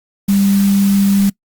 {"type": "tone in noise", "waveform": "sine", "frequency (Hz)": 198.4, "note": "G3", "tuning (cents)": 21, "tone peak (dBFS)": -9, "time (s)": [0.28, 1.3], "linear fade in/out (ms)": 10, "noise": "white", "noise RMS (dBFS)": -27, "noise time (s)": [0.28, 1.3], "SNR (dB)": 15, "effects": ["noise-tail reverb RT60 0.1 s tail -24 dB re dry", "Opus 48 kbps"]}